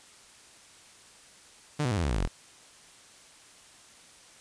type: tone with pitch steps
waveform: sawtooth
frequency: 149.2 / 124.02 / 103.09 / 85.69 / 71.23 / 59.21 / 49.22 / 40.91 Hz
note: D3 / B2 / G#2 / F2 / C#2 / A#1 / G1 / E1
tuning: +28 / +8 / -12 / -32 / +48 / +28 / +8 / -12 cents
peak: -22 dBFS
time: 1.79-2.278 s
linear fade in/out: 10 ms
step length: 61 ms
effects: white hiss -54 dBFS RMS until 4.4 s + resampled to 22050 Hz